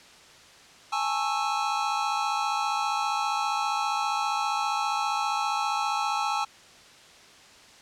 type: chord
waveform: square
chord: A major seventh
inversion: third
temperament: just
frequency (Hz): 825 / 880 / 1100 / 1320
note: G#5 / A5 / C#6 / E6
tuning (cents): -12 / 0 / -14 / +2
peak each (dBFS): -30 / -32 / -34 / -31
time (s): 0.92-6.45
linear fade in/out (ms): 10
effects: white hiss -51 dBFS RMS until 7.81 s + low-pass 6000 Hz 12 dB/octave